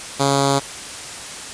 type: tone with notch filter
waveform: 5% pulse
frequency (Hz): 138.59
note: C#3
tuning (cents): 0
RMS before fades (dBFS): -17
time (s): 0.19-0.6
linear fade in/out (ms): 20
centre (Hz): 1800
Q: 1
effects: white hiss -32 dBFS RMS until 1.53 s + resampled to 22050 Hz